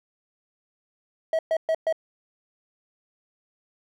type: tone bursts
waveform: triangle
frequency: 644 Hz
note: E5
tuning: 41 cents flat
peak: -18 dBFS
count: 4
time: 1.33-1.926 s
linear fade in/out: 2 ms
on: 59 ms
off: 120 ms
effects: none